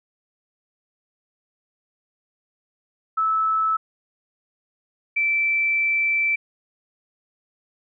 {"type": "tone pair in turn", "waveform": "sine", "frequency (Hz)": [1306, 2330], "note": ["E6", "D7"], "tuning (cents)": [-17, -14], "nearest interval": "minor seventh", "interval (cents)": 1003, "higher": "second", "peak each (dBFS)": -18, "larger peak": "neither", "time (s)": [[3.17, 3.77], [5.16, 6.36]], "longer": "second", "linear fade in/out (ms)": 10, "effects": []}